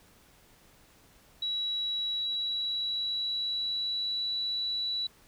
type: tone with pitch glide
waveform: sine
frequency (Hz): 3900 to 3938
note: B7 to B7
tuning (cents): -23 to -6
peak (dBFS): -29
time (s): 1.42-5.07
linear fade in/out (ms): 5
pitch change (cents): +17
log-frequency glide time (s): 2.12-4.32
effects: pink hiss -60 dBFS RMS until 5.27 s